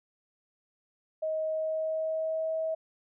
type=tone with pitch glide; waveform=sine; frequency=630 to 641.4 Hz; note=D#5 to E5; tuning=+21 to -48 cents; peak=-28 dBFS; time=1.22-2.75 s; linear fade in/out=10 ms; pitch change=+31 cents; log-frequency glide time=1.45-2.53 s; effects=none